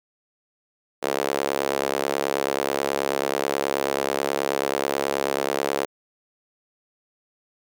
sawtooth tone with high-pass filter, 69.3 Hz, C#2, in tune, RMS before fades -25 dBFS, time 1.02-5.86 s, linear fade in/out 20 ms, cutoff 470 Hz, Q 1.8, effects none

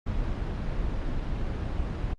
brown noise, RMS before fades -29 dBFS, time 0.06-2.14 s, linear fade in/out 10 ms, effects low-pass 4000 Hz 12 dB/octave + Opus 24 kbps

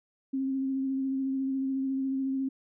sine tone with vibrato, 267.5 Hz, C4, 38 cents sharp, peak -27 dBFS, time 0.33-2.49 s, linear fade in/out 10 ms, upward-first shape sine, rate 14 Hz, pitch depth 18 cents each way, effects none

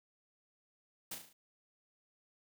white noise with echo, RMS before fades -42 dBFS, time 1.11-1.15 s, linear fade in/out 5 ms, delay 36 ms, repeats 5, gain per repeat -5 dB, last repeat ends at 1.33 s, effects high-pass 80 Hz 12 dB/octave

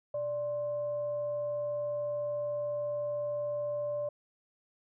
sine tone with frequency modulation, 587.3 Hz, D5, in tune, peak -31 dBFS, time 0.14-4.09 s, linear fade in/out 5 ms, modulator 465 Hz, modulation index 0.23, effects none

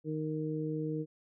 harmonic tone, 155.1 Hz, D#3, 5 cents flat, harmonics 1 / 2 / 3, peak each -36 / -36 / -38 dBFS, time 0.04-1.06 s, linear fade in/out 50 ms, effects none

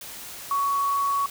sine tone in noise, 1119 Hz, C#6, 16 cents sharp, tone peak -21 dBFS, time 0.51-1.26 s, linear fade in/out 2 ms, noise white, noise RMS -39 dBFS, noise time 0.01-1.3 s, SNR +15 dB, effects none

